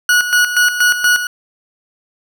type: tone with tremolo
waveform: 40% pulse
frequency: 1461 Hz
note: F#6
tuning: 22 cents flat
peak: -8 dBFS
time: 0.09-1.27 s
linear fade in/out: 2 ms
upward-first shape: square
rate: 4.2 Hz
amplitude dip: 65%
effects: none